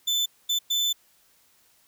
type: tone bursts at uneven times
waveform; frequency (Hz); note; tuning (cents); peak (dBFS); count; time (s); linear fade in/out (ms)
35% pulse; 3520; A7; 0; -20; 3; 0.07-0.26 / 0.49-0.59 / 0.7-0.93; 10
effects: white hiss -62 dBFS RMS until 1.87 s